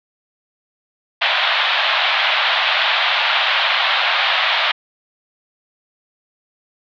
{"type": "band-pass noise", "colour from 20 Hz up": "white", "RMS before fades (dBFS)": -17, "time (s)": [1.21, 4.72], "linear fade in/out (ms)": 10, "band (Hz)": [630, 3800], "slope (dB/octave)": 48, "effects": []}